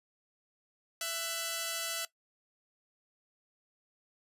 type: tone pair together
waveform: 5% pulse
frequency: 665 / 1492.9 Hz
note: E5 / F#6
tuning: +15 / +15 cents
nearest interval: octave + major second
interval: 1400 cents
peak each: -25 / -26 dBFS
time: 1.01-2.05 s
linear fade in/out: 2 ms
effects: noise-tail reverb RT60 0.1 s tail -17 dB re dry + resampled to 32000 Hz